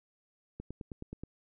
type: click train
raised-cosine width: 3 ms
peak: -28 dBFS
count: 7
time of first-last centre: 0.6-1.236 s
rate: 9.44 Hz
effects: none